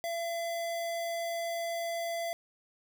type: tone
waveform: square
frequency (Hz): 676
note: E5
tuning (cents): +43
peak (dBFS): -33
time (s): 0.04-2.33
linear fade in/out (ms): 0
effects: none